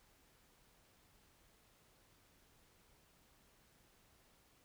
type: silence
effects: pink hiss -70 dBFS RMS until 4.64 s